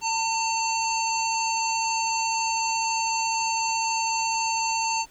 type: harmonic tone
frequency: 902 Hz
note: A5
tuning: 43 cents sharp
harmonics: 1 / 3 / 5 / 7 / 8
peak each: -25 / -30 / -32 / -33 / -34 dBFS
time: 0.01-5.06 s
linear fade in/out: 50 ms
effects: pink hiss -55 dBFS RMS until 5.1 s